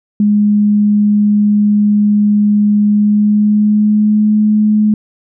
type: tone with pitch glide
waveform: sine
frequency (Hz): 207.7 to 212.4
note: G#3 to G#3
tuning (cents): 0 to +39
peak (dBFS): -7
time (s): 0.2-4.94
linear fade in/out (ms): 2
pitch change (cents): +39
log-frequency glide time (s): 2.85-4.34
effects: none